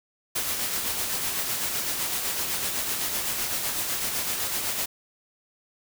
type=noise with tremolo; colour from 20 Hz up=white; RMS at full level=-27 dBFS; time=0.35-4.86 s; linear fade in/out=10 ms; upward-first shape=sine; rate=7.9 Hz; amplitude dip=35%; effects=none